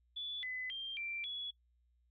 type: tone with pitch steps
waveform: sine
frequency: 3452 / 2015 / 3179 / 2354 / 3383 Hz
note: A7 / B6 / G7 / D7 / G#7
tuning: -34 / +34 / +24 / +3 / +31 cents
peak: -39 dBFS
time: 0.16-1.51 s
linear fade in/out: 10 ms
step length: 270 ms
effects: noise-tail reverb RT60 0.1 s tail -19 dB re dry + added 60 Hz sine -70 dBFS peak until 2.1 s